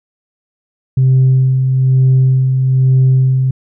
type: tone with tremolo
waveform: sine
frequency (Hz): 130.81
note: C3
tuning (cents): 0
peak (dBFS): -4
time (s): 0.97-3.51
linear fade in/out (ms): 5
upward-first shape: sine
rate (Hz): 1.1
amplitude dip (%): 45
effects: tanh soft clip ceiling -4 dBFS